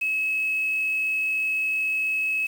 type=tone with quantisation; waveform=sine; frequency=2577 Hz; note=E7; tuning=40 cents flat; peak=-22 dBFS; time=0.01-2.47 s; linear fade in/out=10 ms; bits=7; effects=none